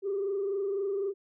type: tone with frequency modulation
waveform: sine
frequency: 395.8 Hz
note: G4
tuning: 17 cents sharp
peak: -27 dBFS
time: 0.02-1.14 s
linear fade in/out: 50 ms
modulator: 23.9 Hz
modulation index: 0.64
effects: tanh soft clip ceiling -24 dBFS